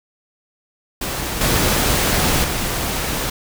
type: noise with level steps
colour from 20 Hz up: pink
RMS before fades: -24 / -17 / -22 dBFS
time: 1.01-3.3 s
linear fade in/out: 5 ms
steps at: 1.41 / 2.44 s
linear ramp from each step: 2 ms
effects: none